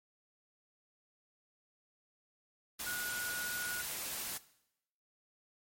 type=tone in noise; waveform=sine; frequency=1453 Hz; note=F#6; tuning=32 cents flat; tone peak=-38 dBFS; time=2.86-3.82 s; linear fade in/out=10 ms; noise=white; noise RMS=-40 dBFS; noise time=2.79-4.38 s; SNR=-1 dB; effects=noise-tail reverb RT60 0.8 s tail -18 dB re dry + MP3 64 kbps